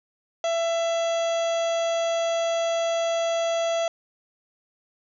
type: harmonic tone with a mistuned harmonic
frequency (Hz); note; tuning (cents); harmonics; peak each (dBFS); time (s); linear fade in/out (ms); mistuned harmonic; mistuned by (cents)
668; E5; +23; 1 / 2 / 3 / 4 / 5 / 6 / 7 / 9 / 10; -22 / -36 / -39 / -40 / -36 / -47 / -47 / -41 / -44; 0.44-3.88; 2; 9; -18
effects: none